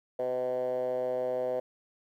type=tone with band-pass filter; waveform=10% pulse; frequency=126.4 Hz; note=B2; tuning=41 cents sharp; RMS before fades=-31 dBFS; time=0.19-1.6 s; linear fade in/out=5 ms; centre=560 Hz; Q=9.3; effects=11-bit